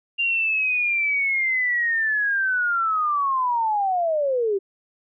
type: linear sweep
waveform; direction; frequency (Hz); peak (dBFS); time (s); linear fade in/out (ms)
sine; down; 2794 to 378; -19; 0.18-4.59; 20
effects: none